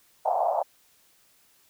white band-pass noise, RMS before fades -25 dBFS, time 0.25-0.63 s, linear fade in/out 10 ms, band 630 to 830 Hz, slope 48 dB/octave, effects white hiss -62 dBFS RMS until 1.69 s

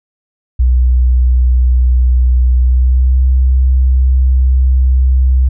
sine tone with pitch glide, 62.2 to 64.43 Hz, B1 to C2, +13 to -26 cents, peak -6 dBFS, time 0.59-5.49 s, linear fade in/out 10 ms, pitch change +61 cents, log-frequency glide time 2.59-3.23 s, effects none

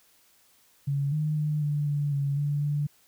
sine tone with pitch steps, 140.6 / 152.8 / 150.9 / 147 / 145.2 / 140.6 / 145.1 / 146.3 Hz, C#3 / D#3 / D3 / D3 / D3 / C#3 / D3 / D3, +25 / -31 / +47 / +2 / -19 / +25 / -21 / -6 cents, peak -24 dBFS, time 0.87-2.87 s, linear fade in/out 10 ms, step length 250 ms, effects white hiss -62 dBFS RMS until 3.07 s

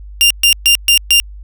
sawtooth tone bursts, 2794 Hz, F7, in tune, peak -3 dBFS, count 5, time 0.21-1.2 s, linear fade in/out 0 ms, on 94 ms, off 130 ms, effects added 50 Hz sine -29 dBFS peak until 1.43 s

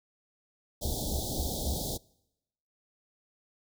pink band-stop noise, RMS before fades -34 dBFS, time 0.81-1.98 s, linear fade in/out 20 ms, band 840 to 3400 Hz, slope 96 dB/octave
triangle tone bursts, 69.3 Hz, C#2, in tune, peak -28 dBFS, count 4, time 0.85-1.736 s, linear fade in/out 0 ms, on 79 ms, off 190 ms
effects noise-tail reverb RT60 0.9 s tail -25 dB re dry

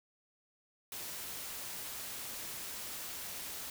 white noise, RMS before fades -43 dBFS, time 0.92-3.7 s, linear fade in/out 2 ms, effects none

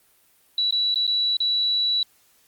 sine tone with dropouts, 3932 Hz, B7, 8 cents flat, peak -19 dBFS, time 0.58-2.03 s, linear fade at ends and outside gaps 2 ms, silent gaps 0.709-0.724 / 0.944-0.957 / 1.068-1.076 / 1.369-1.403 s, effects white hiss -60 dBFS RMS until 2.47 s + Opus 32 kbps

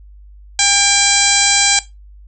harmonic tone with a mistuned harmonic, 803 Hz, G5, 41 cents sharp, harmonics 1 / 2 / 3 / 4 / 5 / 6 / 7 / 8 / 9 / 10, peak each -22 / -22 / -20 / -19 / -19 / -20 / -21 / -22 / -17 / -21 dBFS, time 0.59-1.79 s, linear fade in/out 2 ms, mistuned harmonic 3, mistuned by -45 cents, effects noise-tail reverb RT60 0.2 s tail -17 dB re dry + added 50 Hz sine -37 dBFS peak until 2.27 s

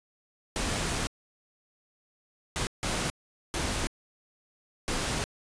pink noise bursts at uneven times, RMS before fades -30 dBFS, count 5, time 0.56-1.07 / 2.56-2.67 / 2.83-3.1 / 3.54-3.87 / 4.88-5.24 s, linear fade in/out 0 ms, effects resampled to 22050 Hz

